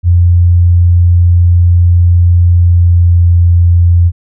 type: tone with pitch glide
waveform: sine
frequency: 87.31 to 86.56 Hz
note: F2 to F2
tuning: 0 to -15 cents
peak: -3 dBFS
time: 0.03-4.12 s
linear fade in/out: 50 ms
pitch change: -15 cents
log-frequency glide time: 2.49-3.27 s
effects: none